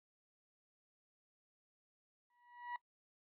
35% pulse tone with exponential growth, 967 Hz, B5, 37 cents flat, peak -37 dBFS, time 2.3-2.76 s, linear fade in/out 2 ms, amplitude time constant 99 ms, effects noise-tail reverb RT60 0.1 s tail -21 dB re dry + resampled to 8000 Hz

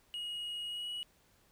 triangle tone with pitch glide, 2888 to 2920 Hz, F#7 to F#7, -43 to -24 cents, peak -36 dBFS, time 0.14-1.03 s, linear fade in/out 0 ms, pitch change +19 cents, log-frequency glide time 0.67-0.9 s, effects pink hiss -68 dBFS RMS until 1.51 s

